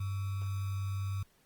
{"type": "tone with sample-and-hold", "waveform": "sine", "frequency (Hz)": 97.7, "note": "G2", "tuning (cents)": -5, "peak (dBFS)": -32, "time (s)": [0, 1.23], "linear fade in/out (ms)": 5, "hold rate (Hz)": 1225, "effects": ["pink hiss -68 dBFS RMS until 1.45 s", "Opus 24 kbps"]}